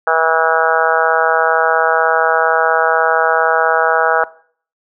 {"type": "harmonic tone", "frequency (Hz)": 162.1, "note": "E3", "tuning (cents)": -29, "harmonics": [3, 4, 5, 6, 7, 8, 9, 10], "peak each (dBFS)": [-19, -18, -17, -23, -22, -18, -18, -23], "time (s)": [0.07, 4.24], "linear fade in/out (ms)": 2, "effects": ["noise-tail reverb RT60 0.5 s tail -19 dB re dry"]}